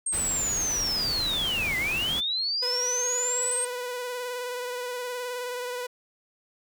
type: linear two-way sweep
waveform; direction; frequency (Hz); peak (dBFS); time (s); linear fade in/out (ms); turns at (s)
sine; down then up; 8560 to 1985 to 8560; -25; 0.06-3.65; 5; 1.77
type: noise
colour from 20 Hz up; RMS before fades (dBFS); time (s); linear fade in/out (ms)
pink; -35; 0.12-2.21; 20
type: tone with vibrato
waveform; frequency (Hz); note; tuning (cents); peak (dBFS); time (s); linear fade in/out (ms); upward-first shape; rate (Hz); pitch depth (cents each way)
sawtooth; 493.9; B4; 0; -27; 2.62-5.87; 10; sine; 19; 28
effects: none